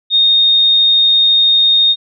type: tone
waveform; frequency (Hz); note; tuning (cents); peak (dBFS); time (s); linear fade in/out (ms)
sine; 3694; A#7; -16; -7; 0.1-1.96; 50
effects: none